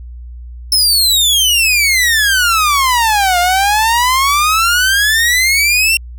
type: exponential two-way sweep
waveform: sawtooth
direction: down then up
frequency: 5310 to 698.5 to 2755 Hz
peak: -6 dBFS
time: 0.72-5.97 s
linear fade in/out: 2 ms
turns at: 3.39 s
effects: added 60 Hz sine -27 dBFS peak until 6.18 s